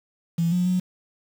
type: tone with pitch steps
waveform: triangle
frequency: 167.9 / 179 / 182.5 Hz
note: E3 / F3 / F#3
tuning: +32 / +43 / -24 cents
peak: -15 dBFS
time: 0.38-0.8 s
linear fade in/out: 10 ms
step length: 140 ms
effects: tanh soft clip ceiling -17 dBFS + 7-bit